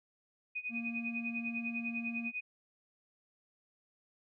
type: tone with tremolo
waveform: sine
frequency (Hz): 2489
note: D#7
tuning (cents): 0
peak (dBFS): -34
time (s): 0.55-2.41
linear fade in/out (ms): 10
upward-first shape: sine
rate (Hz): 10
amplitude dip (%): 90
type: tone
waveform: triangle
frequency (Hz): 233.1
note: A#3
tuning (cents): 0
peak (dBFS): -36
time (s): 0.69-2.32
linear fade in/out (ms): 50
effects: none